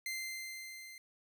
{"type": "tone with level ramp", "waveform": "sawtooth", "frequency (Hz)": 2082, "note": "C7", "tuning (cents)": -9, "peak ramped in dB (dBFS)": [-33, -46], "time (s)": [0.06, 0.98], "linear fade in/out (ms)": 2, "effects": ["12-bit"]}